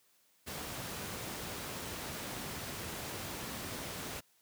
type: noise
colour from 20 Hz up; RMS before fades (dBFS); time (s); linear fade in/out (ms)
pink; -41; 0.46-4.21; 20
effects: white hiss -70 dBFS RMS until 4.41 s + high-pass 80 Hz 12 dB/octave